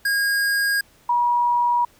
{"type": "tone pair in turn", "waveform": ["square", "sine"], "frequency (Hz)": [1630, 962], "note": ["G#6", "B5"], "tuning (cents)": [-33, -46], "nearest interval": "major sixth", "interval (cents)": 913, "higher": "first", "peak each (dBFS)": [-19, -16], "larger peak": "second", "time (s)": [[0.05, 0.81], [1.09, 1.85]], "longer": "neither", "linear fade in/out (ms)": 5, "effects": ["pink hiss -55 dBFS RMS until 1.99 s"]}